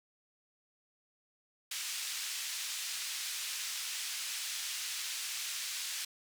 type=band-pass noise; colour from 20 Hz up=white; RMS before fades=-39 dBFS; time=1.71-6.05 s; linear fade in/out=5 ms; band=2100 to 7300 Hz; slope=12 dB/octave; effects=none